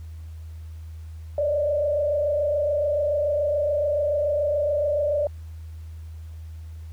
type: tone with frequency modulation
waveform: sine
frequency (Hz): 587.3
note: D5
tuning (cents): 0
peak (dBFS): -20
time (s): 1.38-5.27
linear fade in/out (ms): 2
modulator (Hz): 27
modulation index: 0.85
effects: added 80 Hz sine -35 dBFS peak until 6.92 s + pink hiss -59 dBFS RMS until 6.92 s